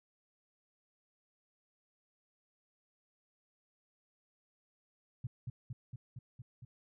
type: tone with echo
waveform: sine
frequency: 123.2 Hz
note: B2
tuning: 4 cents flat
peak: -35 dBFS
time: 5.24-5.27 s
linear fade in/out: 5 ms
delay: 230 ms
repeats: 6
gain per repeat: -2 dB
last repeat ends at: 6.65 s
effects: none